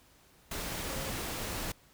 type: tone in noise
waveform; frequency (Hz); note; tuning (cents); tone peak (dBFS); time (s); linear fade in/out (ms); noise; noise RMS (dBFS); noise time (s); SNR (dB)
sine; 536; C5; +42; -43; 0.9-1.1; 5; pink; -37; 0.51-1.72; -9
effects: pink hiss -62 dBFS RMS until 1.93 s